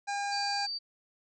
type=harmonic tone; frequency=807 Hz; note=G#5; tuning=50 cents flat; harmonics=1 / 2 / 3 / 5 / 6 / 7 / 8 / 9 / 10; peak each=-32 / -38 / -42 / -46 / -48 / -49 / -50 / -51 / -52 dBFS; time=0.07-0.67 s; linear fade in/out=20 ms
type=tone; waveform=sine; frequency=4625 Hz; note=D8; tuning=27 cents flat; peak=-33 dBFS; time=0.31-0.79 s; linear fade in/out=20 ms
effects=none